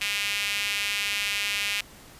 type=tone with high-pass filter; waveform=sawtooth; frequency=203.6 Hz; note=G#3; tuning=34 cents flat; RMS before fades=-28 dBFS; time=0.01-1.81 s; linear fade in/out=5 ms; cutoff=2500 Hz; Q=2.9; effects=pink hiss -49 dBFS RMS until 2.19 s + resampled to 32000 Hz